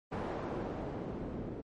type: noise with low-pass filter sweep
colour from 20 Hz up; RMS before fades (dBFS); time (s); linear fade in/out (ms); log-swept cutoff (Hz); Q
white; -39; 0.11-1.62; 20; 730 to 310; 0.87
effects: MP3 48 kbps